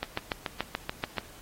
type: click train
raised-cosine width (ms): 0.3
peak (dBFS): -13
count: 9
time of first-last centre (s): 0.03-1.183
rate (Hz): 6.94
effects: pink hiss -51 dBFS RMS until 1.41 s + AAC 48 kbps